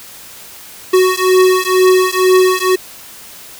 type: beating tone pair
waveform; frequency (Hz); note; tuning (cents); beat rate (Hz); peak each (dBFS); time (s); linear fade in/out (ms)
square; 370 / 372.1; F#4 / F#4; 0 / +10; 2.1; -12; 0.93-2.76; 10
effects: white hiss -35 dBFS RMS until 3.59 s